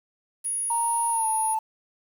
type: tone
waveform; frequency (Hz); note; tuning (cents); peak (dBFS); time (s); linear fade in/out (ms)
sine; 10400; E9; -24; -25; 0.44-1.55; 20
type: tone with pitch glide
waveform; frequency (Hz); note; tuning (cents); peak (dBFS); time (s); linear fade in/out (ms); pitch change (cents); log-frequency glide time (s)
sine; 931 to 879.8; A#5 to A5; -2 to 0; -22; 0.7-1.59; 5; -98; 1.1-1.27
effects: tanh soft clip ceiling -17 dBFS + 8-bit